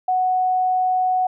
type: tone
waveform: sine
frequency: 740 Hz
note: F#5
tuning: in tune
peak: -16 dBFS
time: 0.08-1.27 s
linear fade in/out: 5 ms
effects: none